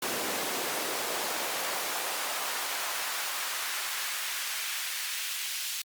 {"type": "noise with high-pass filter sweep", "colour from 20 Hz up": "pink", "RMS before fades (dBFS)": -33, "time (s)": [0.02, 5.82], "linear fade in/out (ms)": 5, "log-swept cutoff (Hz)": [320, 2800], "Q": 0.96, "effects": ["Opus 48 kbps"]}